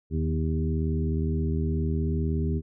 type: harmonic tone with a mistuned harmonic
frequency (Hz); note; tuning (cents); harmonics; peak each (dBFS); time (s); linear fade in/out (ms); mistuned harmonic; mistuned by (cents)
79.4; D#2; +36; 1 / 2 / 3 / 4 / 5; -26 / -29 / -32 / -37 / -35; 0.1-2.62; 50; 2; -30
effects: none